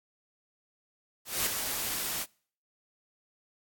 white noise with ADSR envelope, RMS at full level -27 dBFS, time 1.25-2.26 s, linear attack 210 ms, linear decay 17 ms, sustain -6 dB, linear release 45 ms, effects noise-tail reverb RT60 0.5 s tail -26 dB re dry + AAC 64 kbps

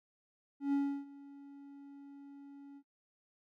triangle tone with ADSR envelope, 280.5 Hz, C#4, 21 cents sharp, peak -25 dBFS, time 0.6-2.83 s, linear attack 130 ms, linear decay 320 ms, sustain -22 dB, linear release 62 ms, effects noise-tail reverb RT60 0.1 s tail -18 dB re dry

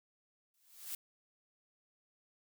blue noise with exponential growth, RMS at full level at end -39 dBFS, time 0.54-0.95 s, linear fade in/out 2 ms, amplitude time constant 87 ms, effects none

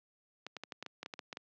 clicks, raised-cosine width 0.2 ms, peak -24 dBFS, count 12, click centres 0.466 / 0.567 / 0.636 / 0.722 / 0.826 / 0.863 / 1.03 / 1.061 / 1.138 / 1.192 / 1.328 / 1.371 s, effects high-pass 200 Hz 12 dB/octave + low-pass 5000 Hz 12 dB/octave

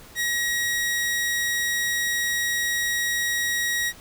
sawtooth tone, 1900 Hz, A#6, 33 cents sharp, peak -19 dBFS, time 0.15-3.93 s, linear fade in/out 50 ms, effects pink hiss -47 dBFS RMS until 4 s

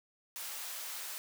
white high-pass noise, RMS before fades -42 dBFS, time 0.36-1.18 s, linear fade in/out 0 ms, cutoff 640 Hz, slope 12 dB/octave, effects none

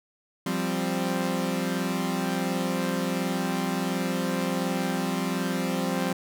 sawtooth chord, F suspended second, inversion none, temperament equal, 174.61 / 196 / 261.6 Hz, F3 / G3 / C4, 0 / 0 / 0 cents, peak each -26 dBFS, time 0.46-6.13 s, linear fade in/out 5 ms, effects none

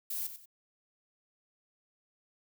violet noise with echo, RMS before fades -36 dBFS, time 0.1-0.27 s, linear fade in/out 5 ms, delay 94 ms, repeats 2, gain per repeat -10 dB, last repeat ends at 0.458 s, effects none

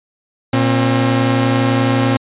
sawtooth tone pair together, 118.1 / 267.8 Hz, A#2 / C4, +23 / +40 cents, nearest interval octave + major second, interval 1417 cents, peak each -11 dBFS, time 0.53-2.17 s, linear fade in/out 5 ms, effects resampled to 8000 Hz

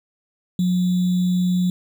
sine tone with sample-and-hold, 180.6 Hz, F#3, 42 cents flat, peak -16 dBFS, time 0.59-1.7 s, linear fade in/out 2 ms, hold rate 3675 Hz, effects none

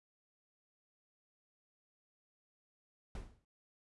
brown noise with exponential decay, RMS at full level -40 dBFS, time 3.15-3.45 s, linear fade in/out 2 ms, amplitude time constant 65 ms, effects resampled to 24000 Hz

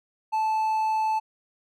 triangle tone, 874 Hz, A5, 12 cents flat, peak -20 dBFS, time 0.32-1.2 s, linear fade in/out 20 ms, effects none

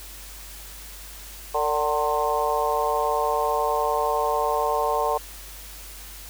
harmonic tone with a mistuned harmonic, 150.9 Hz, D3, 47 cents sharp, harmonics 3 / 4 / 5 / 6 / 7, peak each -27 / -27 / -27 / -27 / -27 dBFS, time 1.54-5.18 s, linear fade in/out 10 ms, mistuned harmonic 4, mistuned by -54 cents, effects added 49 Hz sine -42 dBFS peak until 6.29 s + white hiss -42 dBFS RMS until 6.29 s

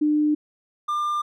sine / triangle tone pair in turn, 300.5 / 1197.1 Hz, D4 / D6, +40 / +33 cents, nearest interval 2 octaves, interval 2393 cents, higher second, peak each -17 / -20 dBFS, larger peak first, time 0.01-0.35 / 0.88-1.22 s, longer neither, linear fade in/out 10 ms, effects none

